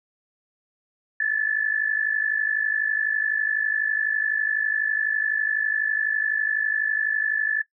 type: tone with amplitude modulation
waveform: sine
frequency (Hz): 1737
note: A6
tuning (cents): -23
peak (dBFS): -17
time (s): 1.2-7.62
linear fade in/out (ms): 5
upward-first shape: sine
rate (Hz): 52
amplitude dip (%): 80
effects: noise-tail reverb RT60 0.1 s tail -18 dB re dry